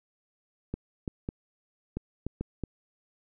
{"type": "clicks", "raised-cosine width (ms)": 3, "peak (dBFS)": -19, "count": 7, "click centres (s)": [0.74, 1.078, 1.289, 1.97, 2.266, 2.41, 2.637], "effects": []}